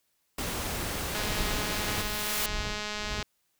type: noise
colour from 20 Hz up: pink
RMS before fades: -33 dBFS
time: 0.38-2.02 s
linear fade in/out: 5 ms
type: noise with exponential growth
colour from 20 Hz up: white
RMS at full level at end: -29 dBFS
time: 0.89-2.46 s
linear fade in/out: 2 ms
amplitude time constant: 340 ms
type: click train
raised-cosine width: 0.2 ms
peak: -17 dBFS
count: 437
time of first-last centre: 1.15-3.226 s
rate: 210 Hz
type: noise with tremolo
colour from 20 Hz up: brown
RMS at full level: -35 dBFS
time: 1.28-3.23 s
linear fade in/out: 5 ms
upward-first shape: sine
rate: 1.7 Hz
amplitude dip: 90%
effects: white hiss -74 dBFS RMS until 3.59 s

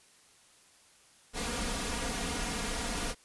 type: noise with comb filter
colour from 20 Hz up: pink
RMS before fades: -34 dBFS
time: 1.33-3.15 s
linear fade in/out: 50 ms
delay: 4.2 ms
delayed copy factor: +0.7
effects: white hiss -61 dBFS RMS until 3.24 s + resampled to 24000 Hz

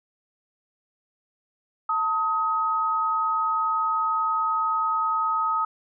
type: tone pair together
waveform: sine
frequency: 894.5 / 1265 Hz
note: A5 / D#6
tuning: +28 / +28 cents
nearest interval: tritone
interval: 600 cents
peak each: -28 / -22 dBFS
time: 1.89-5.65 s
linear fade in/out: 5 ms
effects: none

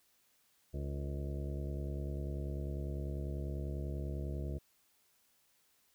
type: harmonic tone with a mistuned harmonic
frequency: 70.1 Hz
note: C#2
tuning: 20 cents sharp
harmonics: 1 / 2 / 3 / 4 / 5 / 6 / 7 / 8 / 9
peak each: -38 / -42 / -49 / -51 / -48 / -55 / -53 / -57 / -53 dBFS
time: 0.73-4.59 s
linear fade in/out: 20 ms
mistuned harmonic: 6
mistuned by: +73 cents
effects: white hiss -72 dBFS RMS until 5.94 s

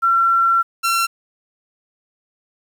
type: tone pair in turn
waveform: sine / sawtooth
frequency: 1358 / 1358 Hz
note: F6 / F6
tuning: -49 / -49 cents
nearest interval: unison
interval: 0 cents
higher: neither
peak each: -12 dBFS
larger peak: neither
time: 0.02-0.63 / 0.83-1.07 s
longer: first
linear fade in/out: 20 ms
effects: 8-bit

